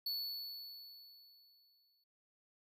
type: tone with exponential decay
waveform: square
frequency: 4435 Hz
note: C#8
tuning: in tune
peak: -36 dBFS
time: 0.06-2.04 s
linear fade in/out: 5 ms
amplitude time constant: 430 ms
effects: none